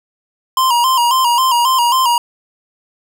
square tone with vibrato, 996 Hz, B5, 14 cents sharp, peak -11 dBFS, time 0.57-2.18 s, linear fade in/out 2 ms, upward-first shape square, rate 3.7 Hz, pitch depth 79 cents each way, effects none

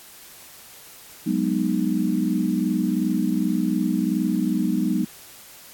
sine chord, G# minor seventh, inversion third, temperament equal with one note detuned, 185 / 207.7 / 246.9 / 308.4 Hz, F#3 / G#3 / B3 / D#4, 0 / 0 / 0 / -15 cents, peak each -25 dBFS, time 1.26-5.05 s, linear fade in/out 10 ms, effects white hiss -45 dBFS RMS until 5.73 s + AAC 64 kbps

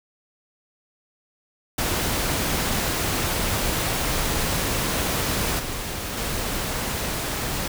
pink noise with level steps, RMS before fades -24 / -30 / -27 dBFS, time 1.78-7.68 s, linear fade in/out 5 ms, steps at 5.59 / 6.17 s, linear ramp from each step 5 ms, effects none

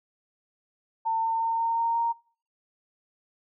sine tone with pitch steps, 900 / 905.7 / 911.5 / 917.3 / 923.2 / 929.1 Hz, A5 / A5 / A#5 / A#5 / A#5 / A#5, +39 / +50 / -39 / -28 / -17 / -6 cents, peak -23 dBFS, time 1.05-2.13 s, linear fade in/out 20 ms, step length 180 ms, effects noise-tail reverb RT60 0.5 s tail -24 dB re dry

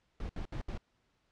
brown noise bursts, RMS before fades -38 dBFS, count 4, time 0.2-0.776 s, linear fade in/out 2 ms, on 93 ms, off 68 ms, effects pink hiss -75 dBFS RMS until 1.31 s + low-pass 5000 Hz 12 dB/octave

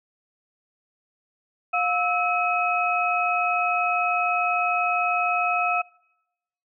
sine tone cluster, 711 / 1305 / 2544 Hz, F5 / E6 / D#7, +31 / -18 / +38 cents, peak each -24 / -25 / -25 dBFS, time 1.73-5.82 s, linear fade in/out 10 ms, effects noise-tail reverb RT60 0.9 s tail -25 dB re dry

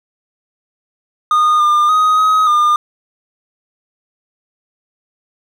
triangle tone with pitch steps, 1226 / 1203 / 1252 / 1265 / 1208 Hz, D#6 / D6 / D#6 / D#6 / D6, -26 / +41 / +10 / +28 / +48 cents, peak -7 dBFS, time 1.31-2.76 s, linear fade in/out 2 ms, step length 290 ms, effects none

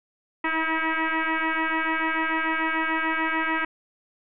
sine tone with frequency modulation, 324.4 Hz, E4, 28 cents flat, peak -22 dBFS, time 0.44-3.65 s, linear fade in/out 5 ms, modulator 321 Hz, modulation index 6.5, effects none

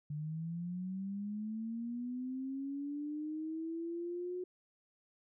sine linear sweep, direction up, 146.83 to 365 Hz, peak -37 dBFS, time 0.1-4.44 s, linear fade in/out 5 ms, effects none

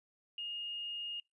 triangle tone with tanh clipping, 2847 Hz, F7, 33 cents sharp, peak -38 dBFS, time 0.38-1.2 s, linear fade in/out 2 ms, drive 2 dB, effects noise-tail reverb RT60 0.2 s tail -24 dB re dry + resampled to 24000 Hz

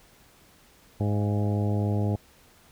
harmonic tone with a mistuned harmonic, 103.5 Hz, G#2, 5 cents flat, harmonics 1 / 2 / 3 / 4 / 5 / 6 / 7 / 8, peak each -24 / -30 / -34 / -36 / -38 / -40 / -41 / -42 dBFS, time 1-2.16 s, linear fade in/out 5 ms, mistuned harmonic 7, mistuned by -49 cents, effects pink hiss -57 dBFS RMS until 2.71 s

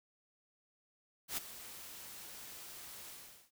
white noise with ADSR envelope, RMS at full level -36 dBFS, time 1.28-3.51 s, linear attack 92 ms, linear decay 17 ms, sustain -14 dB, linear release 420 ms, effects none

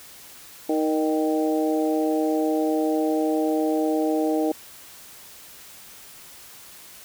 harmonic tone with a mistuned harmonic, 156.4 Hz, D#3, 9 cents sharp, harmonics 2 / 3 / 4 / 5, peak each -22 / -26 / -28 / -30 dBFS, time 0.69-4.52 s, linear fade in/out 5 ms, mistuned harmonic 4, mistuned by -22 cents, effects white hiss -45 dBFS RMS until 7.04 s

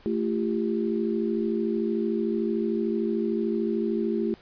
sine tone cluster, 220.3 / 342.3 / 395.7 Hz, A3 / F4 / G4, +2 / -35 / +16 cents, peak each -27 / -28 / -29 dBFS, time 0.06-4.34 s, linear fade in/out 0 ms, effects pink hiss -54 dBFS RMS until 4.41 s + resampled to 11025 Hz

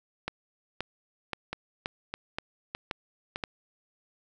two click trains, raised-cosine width 0.3 ms, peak -17 / -15 dBFS, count 4 / 7, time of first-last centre 1.53-3.359 / 0.28-3.438 s, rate 1.64 / 1.9 Hz, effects none

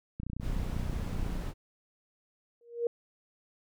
click train, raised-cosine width 5 ms, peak -25 dBFS, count 36, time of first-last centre 0.2-1.363 s, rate 30.1 Hz
brown noise, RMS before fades -35 dBFS, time 0.4-1.54 s, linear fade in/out 50 ms
sine tone with exponential growth, 471.4 Hz, A#4, 19 cents sharp, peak -23 dBFS, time 2.61-2.87 s, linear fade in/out 2 ms, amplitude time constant 56 ms
effects none

